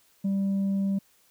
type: tone with tanh clipping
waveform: sine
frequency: 196 Hz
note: G3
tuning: in tune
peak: -24 dBFS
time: 0.24-0.99 s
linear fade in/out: 10 ms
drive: 2 dB
effects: white hiss -63 dBFS RMS until 1.3 s